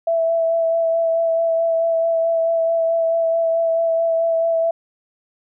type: tone with vibrato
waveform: sine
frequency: 661 Hz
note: E5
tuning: 5 cents sharp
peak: -15 dBFS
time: 0.07-4.71 s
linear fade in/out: 5 ms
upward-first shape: sine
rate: 4.6 Hz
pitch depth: 15 cents each way
effects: none